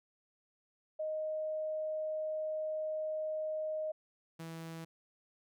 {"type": "tone pair in turn", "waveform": ["sine", "sawtooth"], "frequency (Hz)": [622.3, 163.83], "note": ["D#5", "E3"], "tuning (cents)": [0, -10], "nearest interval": "octave + major seventh", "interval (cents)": 2310, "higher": "first", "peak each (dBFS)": [-34, -39], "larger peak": "first", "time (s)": [[0.99, 3.92], [4.39, 4.85]], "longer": "first", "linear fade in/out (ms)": 10, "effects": []}